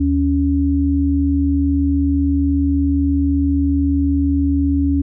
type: tone pair together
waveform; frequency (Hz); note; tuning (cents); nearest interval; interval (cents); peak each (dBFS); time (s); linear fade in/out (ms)
sine; 76.94 / 279.3; D#2 / C#4; -19 / +13; octave + minor seventh; 2232; -17 / -15; 0-5.02; 10
effects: none